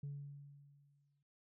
sine tone with exponential decay, 142.3 Hz, C#3, 46 cents sharp, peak -39 dBFS, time 0.03-1.23 s, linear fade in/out 5 ms, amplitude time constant 260 ms, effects tanh soft clip ceiling -39 dBFS

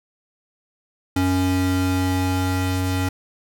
square tone pair together, 92.5 / 277.2 Hz, F#2 / C#4, 0 / 0 cents, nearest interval octave + perfect fifth, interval 1900 cents, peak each -22 dBFS, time 1.16-3.09 s, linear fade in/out 5 ms, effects none

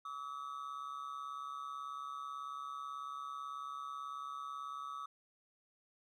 triangle ring-modulated tone, 1216 Hz, D#6, 40 cents flat, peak -37 dBFS, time 0.05-5.06 s, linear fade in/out 5 ms, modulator 69.1 Hz, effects none

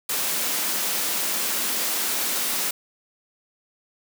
white high-pass noise, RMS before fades -25 dBFS, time 0.09-2.71 s, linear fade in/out 5 ms, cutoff 170 Hz, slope 48 dB/octave, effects none

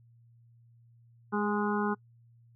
harmonic tone with a mistuned harmonic, 207.8 Hz, G#3, 1 cent sharp, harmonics 1 / 2 / 4 / 5 / 6 / 7, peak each -30 / -33 / -36 / -37 / -38 / -38 dBFS, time 1.32-1.95 s, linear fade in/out 20 ms, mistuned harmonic 2, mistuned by -15 cents, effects noise-tail reverb RT60 0.1 s tail -25 dB re dry + added 117 Hz sine -57 dBFS peak until 2.55 s

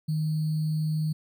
sine tone with sample-and-hold, 155.56 Hz, D#3, in tune, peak -24 dBFS, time 0.08-1.13 s, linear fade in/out 10 ms, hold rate 4410 Hz, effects none

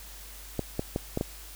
clicks, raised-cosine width 2 ms, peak -14 dBFS, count 5, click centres 0.593 / 0.794 / 0.961 / 1.174 / 1.211 s, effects added 50 Hz sine -46 dBFS peak until 1.55 s + white hiss -47 dBFS RMS until 1.55 s

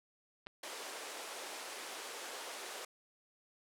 clicks, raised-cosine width 0.3 ms, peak -38 / -28 dBFS, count 2, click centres 0.464 / 0.469 s
pink band-pass noise, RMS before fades -46 dBFS, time 0.63-2.85 s, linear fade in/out 5 ms, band 390 to 11000 Hz, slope 24 dB/octave
effects none

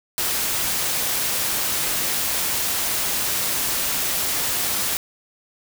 white noise, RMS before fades -23 dBFS, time 0.18-4.97 s, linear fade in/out 0 ms, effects none

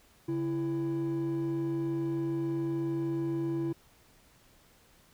triangle tone pair together, 139.97 / 332.9 Hz, C#3 / E4, +17 / +17 cents, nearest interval octave + minor third, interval 1500 cents, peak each -32 / -27 dBFS, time 0.28-3.73 s, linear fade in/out 10 ms, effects tanh soft clip ceiling -24 dBFS + pink hiss -62 dBFS RMS until 5.13 s

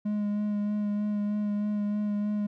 triangle tone with vibrato, 207.7 Hz, G#3, in tune, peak -24 dBFS, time 0.05-2.47 s, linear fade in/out 10 ms, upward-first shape sine, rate 3.2 Hz, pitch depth 16 cents each way, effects none

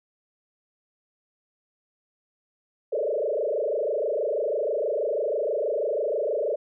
sine tone with frequency modulation, 517 Hz, C5, 21 cents flat, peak -23 dBFS, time 2.92-6.56 s, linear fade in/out 10 ms, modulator 26.2 Hz, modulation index 3.8, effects none

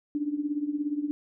sine tone with tremolo, 293.7 Hz, D4, in tune, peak -23 dBFS, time 0.15-1.11 s, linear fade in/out 0 ms, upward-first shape triangle, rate 17 Hz, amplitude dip 85%, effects none

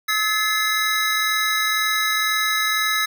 square tone cluster, 1284 / 1716 / 2083 / 3894 Hz, E6 / A6 / C7 / B7, -46 / -44 / -8 / -25 cents, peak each -25 dBFS, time 0.08-3.06 s, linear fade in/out 10 ms, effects none

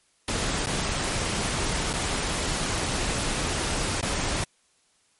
pink noise with dropouts, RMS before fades -27 dBFS, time 0.28-4.44 s, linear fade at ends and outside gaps 2 ms, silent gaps 0.661-0.669 / 1.931-1.937 / 4.011-4.027 s, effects white hiss -65 dBFS RMS until 5.19 s + MP3 48 kbps

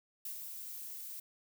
violet noise with ADSR envelope, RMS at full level -41 dBFS, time 0.25-1.2 s, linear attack 4 ms, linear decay 110 ms, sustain -4 dB, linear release 5 ms, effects none

